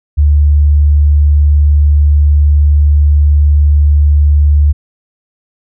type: tone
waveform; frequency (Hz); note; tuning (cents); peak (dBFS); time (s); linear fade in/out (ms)
sine; 73.42; D2; 0; -4; 0.17-4.73; 20
effects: none